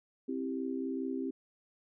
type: chord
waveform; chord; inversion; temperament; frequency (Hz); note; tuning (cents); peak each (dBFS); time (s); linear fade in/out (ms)
sine; C major; none; equal with one note detuned; 264.8 / 329.6 / 392; C4 / E4 / G4; +21 / 0 / 0; -35 / -40 / -39; 0.28-1.31; 10
effects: none